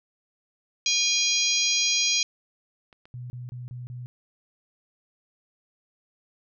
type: harmonic tone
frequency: 814 Hz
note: G#5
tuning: 35 cents flat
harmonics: 3 / 4 / 5 / 6 / 7 / 8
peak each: -28 / -28 / -28 / -28 / -28 / -28 dBFS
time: 0.86-2.23 s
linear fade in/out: 2 ms
type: clicks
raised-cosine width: 0.3 ms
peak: -34 dBFS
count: 3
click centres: 1.185 / 2.928 / 3.055 s
type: tone bursts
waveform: sine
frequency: 123.47 Hz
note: B2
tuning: in tune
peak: -34 dBFS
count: 5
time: 3.14-4.06 s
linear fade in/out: 0 ms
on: 160 ms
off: 30 ms
effects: none